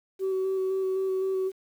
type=tone with vibrato; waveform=sine; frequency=380 Hz; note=F#4; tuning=46 cents sharp; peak=-23 dBFS; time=0.19-1.52 s; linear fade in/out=50 ms; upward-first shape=square; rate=3.9 Hz; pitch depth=12 cents each way; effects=tanh soft clip ceiling -22 dBFS + 9-bit